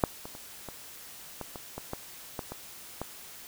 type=clicks; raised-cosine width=1 ms; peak=-7 / -26 / -30 / -25 / -22 / -25 / -22 / -19 / -19 / -23 / -19 dBFS; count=11; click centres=0.038 / 0.255 / 0.351 / 0.687 / 1.413 / 1.558 / 1.78 / 1.934 / 2.392 / 2.52 / 3.016 s; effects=white hiss -47 dBFS RMS until 3.47 s